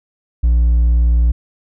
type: tone with hard clipping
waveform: sine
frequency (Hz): 58.9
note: A#1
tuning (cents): +19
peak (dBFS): -10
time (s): 0.43-1.32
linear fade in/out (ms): 10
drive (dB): 2
effects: none